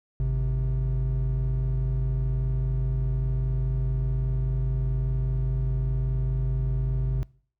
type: tone pair together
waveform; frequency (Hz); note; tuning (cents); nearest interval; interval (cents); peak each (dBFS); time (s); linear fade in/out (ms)
triangle; 51.91 / 130.81; G#1 / C3; 0 / 0; octave + major third; 1600; -22 / -23; 0.2-7.23; 0
effects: noise-tail reverb RT60 0.5 s tail -24 dB re dry + tanh soft clip ceiling -16 dBFS